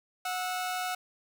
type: tone pair together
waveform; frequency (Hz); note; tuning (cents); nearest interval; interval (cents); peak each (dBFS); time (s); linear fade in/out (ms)
sawtooth; 732 / 1308; F#5 / E6; -19 / -14; minor seventh; 1005; -28 / -34; 0.25-0.95; 5
effects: none